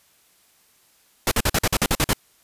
pink noise bursts, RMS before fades -19 dBFS, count 10, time 1.27-2.133 s, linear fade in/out 2 ms, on 44 ms, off 47 ms, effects white hiss -59 dBFS RMS until 2.43 s + resampled to 32000 Hz

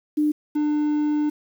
sine / triangle tone pair in turn, 300.4 / 298.7 Hz, D4 / D4, +39 / +29 cents, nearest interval unison, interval 10 cents, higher first, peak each -17 dBFS, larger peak neither, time 0.17-0.32 / 0.55-1.3 s, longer second, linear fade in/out 10 ms, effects 8-bit

